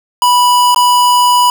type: tone with dropouts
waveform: square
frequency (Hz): 983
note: B5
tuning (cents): -8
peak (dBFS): -7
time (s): 0.22-1.5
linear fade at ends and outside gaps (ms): 1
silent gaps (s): 0.746-0.761
effects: none